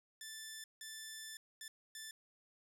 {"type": "tone bursts at uneven times", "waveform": "10% pulse", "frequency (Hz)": 1760, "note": "A6", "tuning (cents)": 0, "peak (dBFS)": -38, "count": 4, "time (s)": [[0.21, 0.64], [0.81, 1.37], [1.61, 1.68], [1.95, 2.11]], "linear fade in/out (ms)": 2, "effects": []}